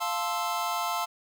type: chord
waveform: square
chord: F major seventh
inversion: none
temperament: equal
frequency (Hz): 698.5 / 880 / 1046.5 / 1318.5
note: F5 / A5 / C6 / E6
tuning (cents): 0 / 0 / 0 / 0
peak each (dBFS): -34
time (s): 0-1.06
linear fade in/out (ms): 20
effects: none